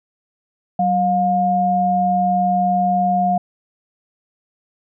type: tone pair together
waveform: sine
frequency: 188.58 / 712 Hz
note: F#3 / F5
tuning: +33 / +33 cents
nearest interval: octave + major seventh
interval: 2300 cents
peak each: -20 / -15 dBFS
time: 0.79-3.38 s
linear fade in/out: 5 ms
effects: none